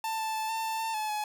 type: tone with pitch steps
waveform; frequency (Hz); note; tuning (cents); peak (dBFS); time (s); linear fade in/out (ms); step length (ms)
45% pulse; 889 / 881 / 876 / 894 / 888 / 896 / 860 / 846; A5 / A5 / A5 / A5 / A5 / A5 / A5 / G#5; +18 / +2 / -8 / +27 / +16 / +31 / -40 / +32; -30; 0.04-1.24; 2; 150
effects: none